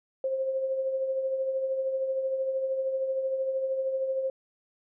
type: tone with tremolo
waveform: sine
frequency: 530 Hz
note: C5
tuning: 22 cents sharp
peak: -24 dBFS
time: 0.24-4.3 s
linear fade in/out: 2 ms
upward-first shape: triangle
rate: 13 Hz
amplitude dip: 50%
effects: none